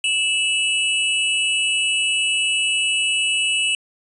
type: tone pair together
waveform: square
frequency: 2637 / 2928 Hz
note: E7 / F#7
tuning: 0 / -19 cents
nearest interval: major second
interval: 181 cents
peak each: -21 dBFS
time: 0.04-3.75 s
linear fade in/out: 2 ms
effects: resampled to 24000 Hz